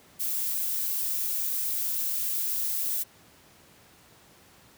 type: noise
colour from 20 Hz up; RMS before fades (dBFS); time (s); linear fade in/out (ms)
violet; -29; 0.19-3.04; 20
effects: pink hiss -56 dBFS RMS until 4.77 s + high-pass 80 Hz 12 dB/octave